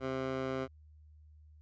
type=tone with band-pass filter; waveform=15% pulse; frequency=131.9 Hz; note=C3; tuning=14 cents sharp; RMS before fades=-36 dBFS; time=0-0.68 s; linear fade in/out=50 ms; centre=720 Hz; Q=0.54; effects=added 76 Hz sine -55 dBFS peak until 1.61 s + resampled to 16000 Hz

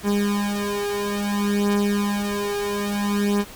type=beating tone pair; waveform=30% pulse; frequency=203.5 / 204.09 Hz; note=G#3 / G#3; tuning=-35 / -30 cents; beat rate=0.59 Hz; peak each=-21 dBFS; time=0.03-3.45 s; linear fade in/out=50 ms; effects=pink hiss -41 dBFS RMS until 3.55 s

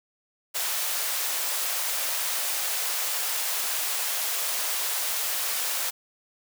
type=high-pass noise; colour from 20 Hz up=white; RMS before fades=-28 dBFS; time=0.54-5.91 s; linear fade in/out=20 ms; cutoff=510 Hz; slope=24 dB/octave; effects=none

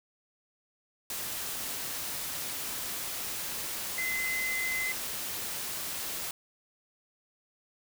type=tone in noise; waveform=sine; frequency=2047 Hz; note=C7; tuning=38 cents flat; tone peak=-30 dBFS; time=3.98-4.92 s; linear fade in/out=2 ms; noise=white; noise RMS=-36 dBFS; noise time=1.1-6.31 s; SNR=+3 dB; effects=none

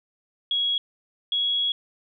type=tone pair in turn; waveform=sine; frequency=3322 / 3334 Hz; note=G#7 / G#7; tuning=0 / +6 cents; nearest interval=unison; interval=6 cents; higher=second; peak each=-21 dBFS; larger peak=neither; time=0.51-0.78 / 1.32-1.72 s; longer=second; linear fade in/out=2 ms; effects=none

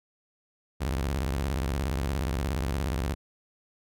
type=tone with vibrato; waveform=sawtooth; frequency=66.9 Hz; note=C2; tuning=39 cents sharp; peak=-23 dBFS; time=0.8-3.15 s; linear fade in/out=20 ms; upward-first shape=square; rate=17 Hz; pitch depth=270 cents each way; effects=none

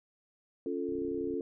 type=chord; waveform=sine; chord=Db augmented; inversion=none; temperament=equal; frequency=277.2 / 349.2 / 440 Hz; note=Db4 / F4 / A4; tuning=0 / 0 / 0 cents; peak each=-36 dBFS; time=0.66-1.41 s; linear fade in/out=2 ms
type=click train; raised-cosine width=3 ms; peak=-37 dBFS; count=15; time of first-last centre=0.89-1.339 s; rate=31.2 Hz
effects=none

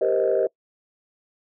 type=chord; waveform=sine; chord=C minor seventh; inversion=second; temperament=just; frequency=392.4 / 470.9 / 523.3 / 627.9 Hz; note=G4 / Bb4 / C5 / Eb5; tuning=+2 / +18 / 0 / +16 cents; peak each=-23 dBFS; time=0.01-0.47 s; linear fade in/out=5 ms; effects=noise-tail reverb RT60 0.1 s tail -24 dB re dry + tanh soft clip ceiling -11 dBFS

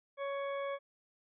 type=harmonic tone; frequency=557 Hz; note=C#5; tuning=8 cents sharp; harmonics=1 / 2 / 3 / 4 / 6; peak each=-36 / -42 / -50 / -48 / -56 dBFS; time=0.17-0.79 s; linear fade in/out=50 ms; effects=none

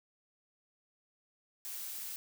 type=noise; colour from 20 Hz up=blue; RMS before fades=-42 dBFS; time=1.65-2.16 s; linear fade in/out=0 ms; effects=none

